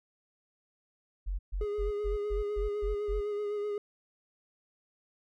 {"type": "tone bursts", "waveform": "sine", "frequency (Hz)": 46.25, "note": "F#1", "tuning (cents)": 0, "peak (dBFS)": -30, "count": 8, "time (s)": [1.26, 3.21], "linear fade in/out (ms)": 20, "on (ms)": 130, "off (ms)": 130}
{"type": "tone with vibrato", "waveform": "triangle", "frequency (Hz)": 414.3, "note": "G#4", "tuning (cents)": -4, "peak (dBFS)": -29, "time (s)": [1.61, 3.78], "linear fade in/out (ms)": 2, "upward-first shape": "sine", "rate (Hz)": 7.9, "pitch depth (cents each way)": 26}
{"effects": []}